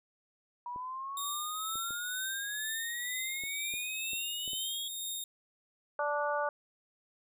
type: exponential sweep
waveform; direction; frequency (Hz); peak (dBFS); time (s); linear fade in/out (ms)
sine; up; 960 to 3370; -37; 0.66-4.88; 2
type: clicks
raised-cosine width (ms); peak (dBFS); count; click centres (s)
2; -37; 8; 0.761 / 1.756 / 1.907 / 3.437 / 3.739 / 4.133 / 4.478 / 4.533
type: tone with tremolo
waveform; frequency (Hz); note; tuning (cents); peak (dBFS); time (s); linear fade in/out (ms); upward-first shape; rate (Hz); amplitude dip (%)
15% pulse; 3692; A#7; -17; -28; 1.17-5.24; 2; triangle; 2.1; 40
type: harmonic tone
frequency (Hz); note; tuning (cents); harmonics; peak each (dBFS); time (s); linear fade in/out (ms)
292.6; D4; -6; 2 / 3 / 4 / 5; -33 / -35 / -36 / -37; 5.99-6.49; 2
effects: none